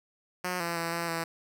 5% pulse tone with pitch steps, 180.9 / 169.9 / 167.2 / 169.4 / 165.7 Hz, F#3 / F3 / E3 / E3 / E3, -39 / -47 / +25 / +48 / +9 cents, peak -19 dBFS, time 0.44-1.24 s, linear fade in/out 5 ms, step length 160 ms, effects none

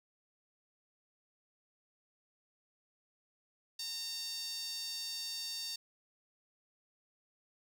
sawtooth tone with high-pass filter, 916 Hz, A#5, 31 cents flat, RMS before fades -41 dBFS, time 3.79-5.76 s, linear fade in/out 5 ms, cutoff 4500 Hz, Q 4, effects none

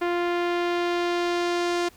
sawtooth tone with low-pass filter sweep, 348.8 Hz, F4, 2 cents flat, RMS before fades -25 dBFS, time 0.01-1.89 s, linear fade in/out 10 ms, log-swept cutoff 2300 to 6500 Hz, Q 0.95, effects pink hiss -54 dBFS RMS until 1.96 s

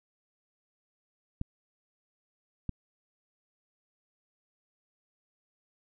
clicks, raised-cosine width 5 ms, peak -20 dBFS, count 2, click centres 1.414 / 2.693 s, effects none

